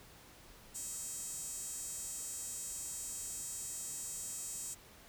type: tone with high-pass filter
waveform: sawtooth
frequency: 640 Hz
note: D#5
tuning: 49 cents sharp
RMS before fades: -43 dBFS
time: 0.74-4.75 s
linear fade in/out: 20 ms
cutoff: 7600 Hz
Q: 4.4
effects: pink hiss -58 dBFS RMS until 5.08 s